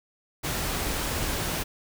pink noise, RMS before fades -29 dBFS, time 0.43-1.64 s, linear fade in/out 20 ms, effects none

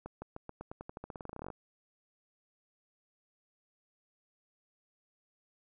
accelerating click train, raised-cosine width 1 ms, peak -28 dBFS, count 23, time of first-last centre 0.06-1.502 s, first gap 160 ms, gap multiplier 0.9, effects none

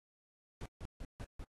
brown noise bursts, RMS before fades -44 dBFS, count 5, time 0.61-1.44 s, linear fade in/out 0 ms, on 46 ms, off 150 ms, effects AAC 32 kbps

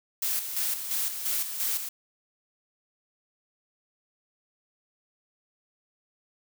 blue noise with tremolo, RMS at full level -28 dBFS, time 0.22-1.89 s, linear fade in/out 5 ms, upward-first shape square, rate 2.9 Hz, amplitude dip 55%, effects none

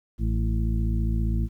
harmonic tone with a mistuned harmonic, 55 Hz, A1, in tune, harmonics 1 / 2 / 3 / 4 / 6, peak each -23 / -28 / -34 / -32 / -38 dBFS, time 0.18-1.49 s, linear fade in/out 50 ms, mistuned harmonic 4, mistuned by +16 cents, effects 10-bit

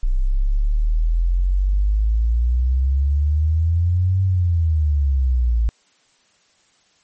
sine exponential two-way sweep, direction up then down, 30.87 to 95.9 to 54.7 Hz, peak -14 dBFS, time 0.03-5.69 s, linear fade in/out 0 ms, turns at 4.23 s, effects white hiss -59 dBFS RMS until 7.03 s + MP3 32 kbps

